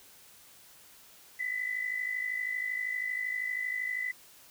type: tone pair together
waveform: sine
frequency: 1957.3 / 2010 Hz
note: B6 / B6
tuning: -16 / +30 cents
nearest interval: unison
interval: 46 cents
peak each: -37 / -32 dBFS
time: 1.39-4.12 s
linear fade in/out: 10 ms
effects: white hiss -56 dBFS RMS until 4.5 s